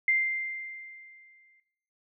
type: tone with exponential decay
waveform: sine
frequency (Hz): 2093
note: C7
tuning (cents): 0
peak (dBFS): -20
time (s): 0.08-1.6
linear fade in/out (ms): 2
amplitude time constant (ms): 330
effects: noise-tail reverb RT60 0.7 s tail -17 dB re dry